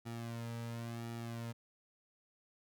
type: tone with flanger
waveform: sawtooth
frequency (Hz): 116.54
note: A#2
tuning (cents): 0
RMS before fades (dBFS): -43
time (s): 0.05-1.53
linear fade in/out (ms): 20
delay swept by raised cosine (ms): 1.9 to 2.79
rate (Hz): 0.95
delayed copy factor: -0.75
effects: none